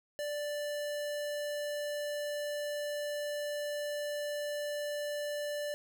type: tone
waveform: square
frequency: 587.3 Hz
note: D5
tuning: in tune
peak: -35 dBFS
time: 0.19-5.74 s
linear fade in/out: 0 ms
effects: none